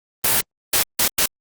white noise bursts at uneven times, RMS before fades -17 dBFS, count 4, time 0.24-0.41 / 0.73-0.83 / 0.99-1.08 / 1.18-1.26 s, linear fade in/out 5 ms, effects Opus 32 kbps

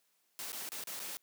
white noise with dropouts, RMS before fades -42 dBFS, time 0.39-1.17 s, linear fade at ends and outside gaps 0 ms, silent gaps 0.52-0.529 / 0.69-0.719 / 0.838-0.872 / 0.994-1 s, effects white hiss -75 dBFS RMS until 1.22 s + high-pass 200 Hz 12 dB/octave

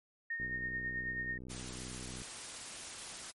sine tone with tremolo, 1842 Hz, A#6, 21 cents flat, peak -34 dBFS, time 0.3-1.38 s, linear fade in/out 5 ms, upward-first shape sine, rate 9.2 Hz, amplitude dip 45%
click train, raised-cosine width 3 ms, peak -35 dBFS, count 115, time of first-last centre 0.4-2.218 s, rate 62.7 Hz
white noise, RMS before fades -45 dBFS, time 1.49-3.32 s, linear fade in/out 20 ms
effects MP3 48 kbps

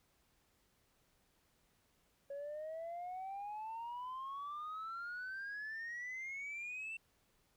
sine exponential sweep, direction up, 554.4 to 2695 Hz, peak -40 dBFS, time 2.3-6.97 s, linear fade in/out 5 ms, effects tanh soft clip ceiling -40 dBFS + pink hiss -75 dBFS RMS until 7.56 s

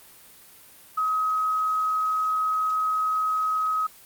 sine tone, 1269 Hz, D#6, 34 cents sharp, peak -21 dBFS, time 0.97-3.87 s, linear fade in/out 10 ms, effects white hiss -50 dBFS RMS until 4.05 s + Opus 32 kbps

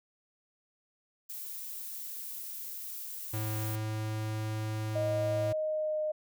violet noise, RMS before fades -41 dBFS, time 1.29-3.76 s, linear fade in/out 10 ms
square tone, 108.6 Hz, A2, 22 cents flat, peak -33 dBFS, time 3.33-5.53 s, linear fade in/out 10 ms
sine tone with pitch glide, 622.3 to 614.4 Hz, D#5 to D#5, 0 to -22 cents, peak -29 dBFS, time 4.95-6.12 s, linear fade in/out 10 ms, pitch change -22 cents, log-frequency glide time 5.54-6.01 s
effects none

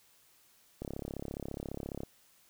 click train, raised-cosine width 2 ms, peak -25 dBFS, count 43, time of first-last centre 0.82-2.034 s, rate 34.6 Hz, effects white hiss -65 dBFS RMS until 2.49 s

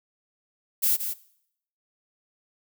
violet noise with echo, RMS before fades -22 dBFS, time 0.82-0.97 s, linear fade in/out 20 ms, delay 170 ms, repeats 1, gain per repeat -8 dB, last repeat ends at 1.14 s, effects noise-tail reverb RT60 0.7 s tail -19 dB re dry

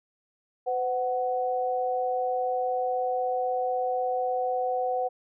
sine tone pair together, 507.6 / 744 Hz, B4 / F#5, +47 / +9 cents, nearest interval perfect fifth, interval 662 cents, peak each -28 / -27 dBFS, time 0.66-5.09 s, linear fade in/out 20 ms, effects none

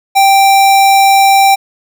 square tone, 784 Hz, G5, in tune, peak -5 dBFS, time 0.15-1.56 s, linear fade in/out 20 ms, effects none

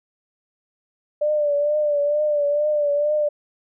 sine tone with vibrato, 590 Hz, D5, 8 cents sharp, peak -17 dBFS, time 1.21-3.29 s, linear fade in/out 10 ms, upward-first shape triangle, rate 2.2 Hz, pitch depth 54 cents each way, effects none

